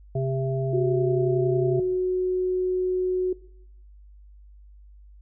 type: harmonic tone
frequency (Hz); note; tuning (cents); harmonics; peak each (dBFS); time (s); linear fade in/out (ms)
132.9; C3; +27; 1 / 3 / 5; -24 / -29 / -31; 0.15-1.8; 5
type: tone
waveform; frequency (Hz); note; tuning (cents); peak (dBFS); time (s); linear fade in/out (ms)
sine; 367.7; F#4; -11; -21; 0.73-3.33; 5
effects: noise-tail reverb RT60 0.8 s tail -20 dB re dry + added 50 Hz sine -46 dBFS peak until 5.21 s